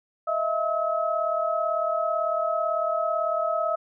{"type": "tone cluster", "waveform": "sine", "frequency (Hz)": [631, 669, 1285], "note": ["D#5", "E5", "E6"], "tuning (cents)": [24, 25, -45], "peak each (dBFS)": -27, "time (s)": [0.27, 3.76], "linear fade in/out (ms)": 10, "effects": []}